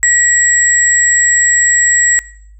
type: tone pair together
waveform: sine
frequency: 1918 / 7688 Hz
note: A#6 / B8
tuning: +49 / -48 cents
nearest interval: 2 octaves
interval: 2403 cents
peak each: -10 dBFS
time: 0.03-2.19 s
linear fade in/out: 0 ms
effects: noise-tail reverb RT60 0.6 s tail -22 dB re dry + added 51 Hz sine -36 dBFS peak until 2.59 s